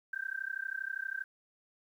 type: tone with amplitude modulation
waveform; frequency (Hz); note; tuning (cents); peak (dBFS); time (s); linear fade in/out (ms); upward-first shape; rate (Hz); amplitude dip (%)
sine; 1568; G6; 0; -31; 0.13-1.24; 5; sine; 32.5; 100
effects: 11-bit